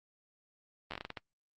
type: slowing click train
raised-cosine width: 0.3 ms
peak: -23 dBFS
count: 9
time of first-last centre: 0.91-1.172 s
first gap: 11 ms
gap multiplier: 1.3
effects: noise-tail reverb RT60 0.1 s tail -24 dB re dry + Opus 32 kbps